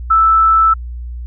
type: tone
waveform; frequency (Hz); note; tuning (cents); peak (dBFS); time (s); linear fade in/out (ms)
sine; 1318.5; E6; 0; -7; 0.1-0.74; 10
effects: added 60 Hz sine -23 dBFS peak until 1.26 s

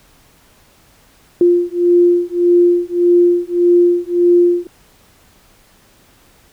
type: beating tone pair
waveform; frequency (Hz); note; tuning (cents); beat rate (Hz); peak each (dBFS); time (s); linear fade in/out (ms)
sine; 349.2 / 350.9; F4 / F4; 0 / +8; 1.7; -12; 1.41-4.67; 2
effects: pink hiss -50 dBFS RMS until 6.52 s

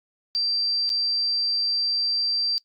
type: tone with dropouts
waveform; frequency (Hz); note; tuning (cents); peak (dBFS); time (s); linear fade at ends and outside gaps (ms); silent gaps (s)
sine; 4699; D8; 0; -21; 0.35-2.58; 0; 0.893-0.901
effects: noise-tail reverb RT60 0.1 s tail -21 dB re dry + Opus 48 kbps

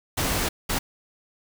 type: noise bursts at uneven times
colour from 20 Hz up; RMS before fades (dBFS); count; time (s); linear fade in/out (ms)
pink; -25; 2; 0.17-0.49 / 0.69-0.79; 10
effects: none

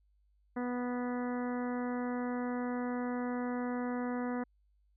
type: harmonic tone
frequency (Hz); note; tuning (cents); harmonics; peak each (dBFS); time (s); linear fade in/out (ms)
246.1; B3; -6; 1 / 2 / 3 / 4 / 5 / 6 / 7 / 8; -34 / -40 / -44 / -46 / -48 / -50 / -51 / -52; 0.56-4.44; 10
effects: added 50 Hz sine -67 dBFS peak until 4.96 s

